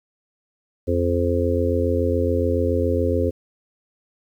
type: harmonic tone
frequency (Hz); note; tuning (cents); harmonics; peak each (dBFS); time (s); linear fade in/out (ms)
87.1; F2; -4; 1 / 3 / 4 / 5 / 6; -22 / -25 / -27 / -24 / -24; 0.87-3.31; 20
effects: 9-bit